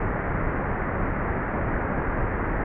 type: low-pass noise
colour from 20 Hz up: pink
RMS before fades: -26 dBFS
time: 0-2.64 s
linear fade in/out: 5 ms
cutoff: 2000 Hz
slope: 48 dB/octave
effects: none